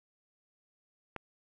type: click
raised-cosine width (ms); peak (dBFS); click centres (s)
0.5; -23; 1.163
effects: none